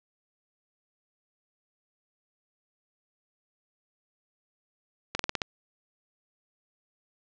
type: slowing click train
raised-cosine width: 0.2 ms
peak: -10 dBFS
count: 6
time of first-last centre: 5.15-5.418 s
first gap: 43 ms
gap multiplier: 1.11
effects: low-pass 6000 Hz 12 dB/octave